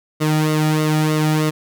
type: tone with flanger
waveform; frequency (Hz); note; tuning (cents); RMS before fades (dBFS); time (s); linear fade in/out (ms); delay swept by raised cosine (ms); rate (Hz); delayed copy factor
sawtooth; 154.4; D#3; -13; -17; 0.2-1.51; 20; 1.2 to 1.94; 3.2; -0.7
effects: none